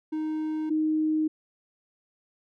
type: tone pair in turn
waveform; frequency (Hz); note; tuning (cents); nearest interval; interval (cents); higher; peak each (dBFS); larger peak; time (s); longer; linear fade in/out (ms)
triangle / sine; 311.1 / 311.1; D#4 / D#4; 0 / 0; unison; 0; neither; -25 / -22; second; 0.12-0.7 / 0.7-1.28; neither; 10
effects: none